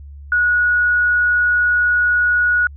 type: tone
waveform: sine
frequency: 1458 Hz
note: F#6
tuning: 26 cents flat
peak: -12 dBFS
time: 0.32-2.67 s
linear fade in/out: 2 ms
effects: added 71 Hz sine -33 dBFS peak until 2.76 s